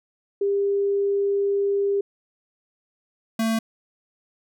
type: tone pair in turn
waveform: sine / square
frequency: 400 / 224.5 Hz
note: G4 / A3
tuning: +35 / +35 cents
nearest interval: minor seventh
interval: 1000 cents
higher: first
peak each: -19 / -21 dBFS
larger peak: first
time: 0.41-2.01 / 3.39-3.59 s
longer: first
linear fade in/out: 5 ms
effects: none